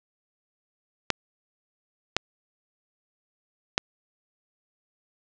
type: clicks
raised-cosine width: 0.2 ms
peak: -3 dBFS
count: 3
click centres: 1.103 / 2.166 / 3.779 s
effects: low-pass 7000 Hz 12 dB/octave